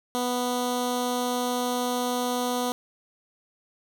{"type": "tone with notch filter", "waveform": "10% pulse", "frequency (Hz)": 246.9, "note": "B3", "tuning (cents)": 0, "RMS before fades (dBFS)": -27, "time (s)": [0.15, 2.72], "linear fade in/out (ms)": 0, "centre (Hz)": 1700, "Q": 1.3, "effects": []}